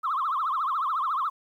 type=tone with vibrato; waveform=sine; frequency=1175 Hz; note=D6; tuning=1 cent sharp; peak=-23 dBFS; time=0.03-1.3 s; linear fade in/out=20 ms; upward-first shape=triangle; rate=14 Hz; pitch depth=260 cents each way; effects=tanh soft clip ceiling -20 dBFS + 10-bit